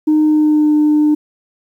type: tone with pitch glide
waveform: sine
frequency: 307 to 301 Hz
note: D#4 to D4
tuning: -23 to +43 cents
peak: -7 dBFS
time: 0.07-1.15 s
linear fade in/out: 10 ms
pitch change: -34 cents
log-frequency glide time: 0.23-0.73 s
effects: tanh soft clip ceiling -6 dBFS + 8-bit